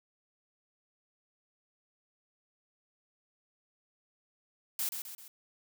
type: noise with echo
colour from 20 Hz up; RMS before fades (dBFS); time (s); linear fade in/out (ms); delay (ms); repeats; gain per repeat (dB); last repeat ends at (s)
blue; -33; 4.79-4.89; 2; 130; 3; -6; 5.28
effects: none

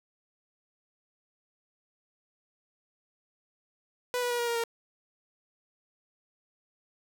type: tone with pitch steps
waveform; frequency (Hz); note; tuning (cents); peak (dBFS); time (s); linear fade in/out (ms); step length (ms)
sawtooth; 493.9 / 487.7 / 481.5 / 475.4 / 469.4 / 463.5; B4 / B4 / B4 / A#4 / A#4 / A#4; 0 / -22 / -44 / +34 / +12 / -10; -24; 4.14-4.638; 0; 83
effects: none

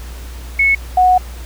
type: tone pair in turn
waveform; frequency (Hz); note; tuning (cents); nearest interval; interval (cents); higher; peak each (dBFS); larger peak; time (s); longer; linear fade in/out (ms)
sine; 2200 / 734.2; C#7 / F#5; -14 / -14; octave + perfect fifth; 1900; first; -9 / -7; second; 0.59-0.75 / 0.97-1.18; second; 5
effects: added 60 Hz sine -27 dBFS peak until 1.45 s + pink hiss -38 dBFS RMS until 1.45 s

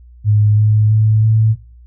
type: tone with pitch steps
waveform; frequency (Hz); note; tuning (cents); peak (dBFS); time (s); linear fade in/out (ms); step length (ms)
sine; 105.3 / 106.96 / 108.64 / 110.34; G#2 / A2 / A2 / A2; +24 / -49 / -22 / +5; -8; 0.24-1.56; 50; 330
effects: noise-tail reverb RT60 0.5 s tail -26 dB re dry + added 60 Hz sine -38 dBFS peak until 1.86 s

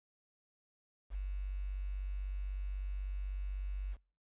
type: tone with quantisation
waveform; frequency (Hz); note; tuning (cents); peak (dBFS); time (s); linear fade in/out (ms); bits
sine; 48.08; G1; -33; -35; 1.1-3.97; 50; 10
effects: noise-tail reverb RT60 0.4 s tail -26 dB re dry + resampled to 8000 Hz

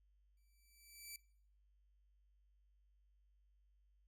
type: tone with exponential growth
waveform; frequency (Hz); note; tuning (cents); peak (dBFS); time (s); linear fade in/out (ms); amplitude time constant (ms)
10% pulse; 2319; D7; -22; -39; 0.37-1.16; 2; 170
effects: noise-tail reverb RT60 0.6 s tail -21 dB re dry + added 50 Hz sine -70 dBFS peak until 4.07 s

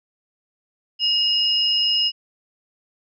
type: tone pair together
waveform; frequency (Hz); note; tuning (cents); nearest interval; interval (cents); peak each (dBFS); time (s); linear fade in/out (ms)
sine; 2867 / 5108; F7 / D#8; +45 / +45; minor seventh; 1000; -19 / -20; 0.99-2.12; 50
effects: none

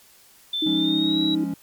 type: tone with pitch glide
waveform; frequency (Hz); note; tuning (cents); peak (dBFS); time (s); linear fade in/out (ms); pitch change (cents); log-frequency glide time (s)
sine; 3538 to 3881; A7 to B7; +9 to -31; -23; 0.53-1.35; 5; +160; 0.74-1.2
type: tone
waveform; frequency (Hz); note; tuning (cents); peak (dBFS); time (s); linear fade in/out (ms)
sine; 312.6; D#4; +8; -21; 0.62-1.44; 5
type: chord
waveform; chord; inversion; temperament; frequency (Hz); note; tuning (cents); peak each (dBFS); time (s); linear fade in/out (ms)
triangle; Db major; first; equal with one note detuned; 174.61 / 207.7 / 278.3; F3 / Ab3 / Db4; 0 / 0 / +7; -28 / -29 / -25; 0.66-1.54; 5
effects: white hiss -53 dBFS RMS until 1.62 s + MP3 96 kbps

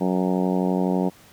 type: harmonic tone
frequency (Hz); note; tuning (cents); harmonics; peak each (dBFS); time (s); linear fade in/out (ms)
92.1; F#2; -7; 2 / 3 / 4 / 5 / 6 / 7 / 8 / 9 / 10; -22 / -26 / -28 / -30 / -32 / -33 / -34 / -35 / -36; 0-1.1; 20
effects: pink hiss -51 dBFS RMS until 1.32 s + high-pass 60 Hz 12 dB/octave

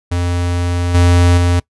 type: tone with level steps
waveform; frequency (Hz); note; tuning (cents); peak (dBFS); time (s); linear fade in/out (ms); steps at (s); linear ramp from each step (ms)
square; 87.8; F2; +10; -15 / -8 / -11; 0.11-1.6; 10; 0.94 / 1.37; 10
effects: noise-tail reverb RT60 0.1 s tail -22 dB re dry + resampled to 24000 Hz

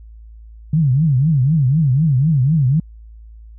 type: tone with vibrato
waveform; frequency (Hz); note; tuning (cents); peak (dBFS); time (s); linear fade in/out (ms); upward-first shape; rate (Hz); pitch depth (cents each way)
sine; 143.4; D3; -41; -11; 0.73-2.8; 5; triangle; 4; 290
effects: added 55 Hz sine -36 dBFS peak until 3.58 s

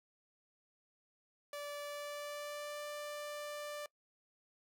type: tone with pitch glide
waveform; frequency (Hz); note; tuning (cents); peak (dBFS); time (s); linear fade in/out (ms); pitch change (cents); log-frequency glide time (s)
sawtooth; 581 to 590.1; D5 to D5; -19 to +8; -38; 1.53-3.86; 2; +27; 1.82-2.84
effects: noise-tail reverb RT60 0.1 s tail -22 dB re dry

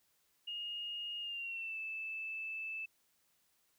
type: tone with pitch glide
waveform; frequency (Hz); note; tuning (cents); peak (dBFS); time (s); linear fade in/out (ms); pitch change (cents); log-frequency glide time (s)
sine; 2853 to 2631; F7 to E7; +36 to -4; -39; 0.47-2.86; 10; -140; 1.2-1.78
effects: white hiss -75 dBFS RMS until 3.78 s

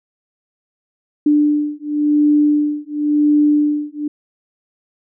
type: beating tone pair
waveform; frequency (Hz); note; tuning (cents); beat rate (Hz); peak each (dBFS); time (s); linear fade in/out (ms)
sine; 296 / 296.94; D4 / D4; +14 / +19; 0.94; -15; 1.26-4.08; 5
effects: none

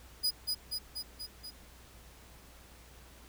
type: tone with echo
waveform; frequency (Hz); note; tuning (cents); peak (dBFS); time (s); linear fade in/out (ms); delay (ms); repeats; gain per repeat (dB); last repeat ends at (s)
40% pulse; 4944; D#8; -12; -26; 0.23-0.31; 20; 240; 5; -3; 1.51
effects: added 60 Hz sine -56 dBFS peak until 3.28 s + pink hiss -57 dBFS RMS until 3.28 s

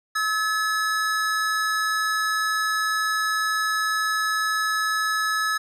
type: tone pair together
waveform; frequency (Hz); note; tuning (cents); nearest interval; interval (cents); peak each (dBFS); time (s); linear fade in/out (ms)
square; 1290 / 1712; E6 / A6; -38 / -48; perfect fourth; 490; -25; 0.15-5.58; 10
effects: low-pass 11000 Hz 12 dB/octave + 10-bit

